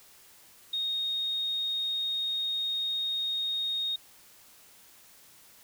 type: tone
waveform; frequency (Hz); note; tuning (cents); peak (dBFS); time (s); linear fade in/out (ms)
sine; 3719; A#7; -5; -28; 0.73-3.96; 5
effects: white hiss -56 dBFS RMS until 5.63 s